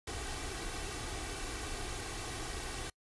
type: noise with comb filter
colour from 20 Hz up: pink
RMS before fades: -40 dBFS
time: 0.07-2.9 s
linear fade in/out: 5 ms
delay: 2.6 ms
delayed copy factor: +0.6
effects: noise-tail reverb RT60 0.1 s tail -26 dB re dry + resampled to 24000 Hz